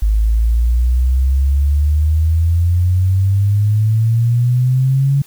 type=exponential sweep; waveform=sine; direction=up; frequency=51.91 to 141 Hz; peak=-10 dBFS; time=0.02-5.22 s; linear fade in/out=5 ms; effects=white hiss -45 dBFS RMS until 5.26 s